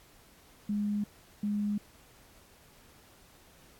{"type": "tone pair in turn", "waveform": "sine", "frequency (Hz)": [206.8, 206.8], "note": ["G#3", "G#3"], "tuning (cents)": [-7, -7], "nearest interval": "unison", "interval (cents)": 0, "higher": "neither", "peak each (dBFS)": -28, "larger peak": "neither", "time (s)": [[0.69, 1.04], [1.43, 1.78]], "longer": "neither", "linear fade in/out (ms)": 5, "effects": ["pink hiss -59 dBFS RMS until 3.79 s", "AAC 64 kbps"]}